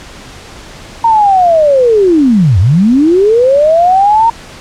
sine linear two-way sweep, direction down then up, 931 to 82.8 to 931 Hz, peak -4 dBFS, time 1.04-4.3 s, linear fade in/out 5 ms, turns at 2.59 s, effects pink hiss -31 dBFS RMS until 4.6 s + low-pass 7000 Hz 12 dB/octave

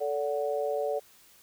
sine chord, D major, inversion second, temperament equal with one note detuned, 440 / 574.9 / 740 Hz, A4 / D5 / F#5, 0 / -37 / 0 cents, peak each -31 / -30 / -35 dBFS, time 0-1 s, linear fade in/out 20 ms, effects white hiss -58 dBFS RMS until 1.42 s

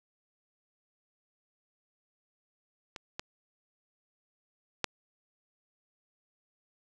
clicks, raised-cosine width 0.2 ms, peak -23 / -18 / -10 dBFS, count 3, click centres 2.962 / 3.195 / 4.843 s, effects none

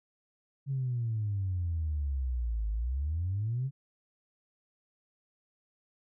sine exponential two-way sweep, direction down then up, 140 to 51.91 to 140 Hz, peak -28 dBFS, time 0.66-3.71 s, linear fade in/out 50 ms, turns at 2.7 s, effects tanh soft clip ceiling -24 dBFS

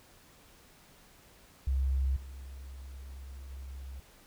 sine tone with level steps, 66.6 Hz, C2, 31 cents sharp, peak -26 / -42 / -40 dBFS, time 1.67-4 s, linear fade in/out 5 ms, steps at 2.16 / 3.5 s, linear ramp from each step 5 ms, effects pink hiss -59 dBFS RMS until 4.26 s

